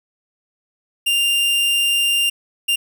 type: tone bursts at uneven times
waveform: 45% pulse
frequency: 2794 Hz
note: F7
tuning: in tune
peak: -15 dBFS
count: 2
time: 1.06-2.3 / 2.68-2.76 s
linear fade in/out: 10 ms
effects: none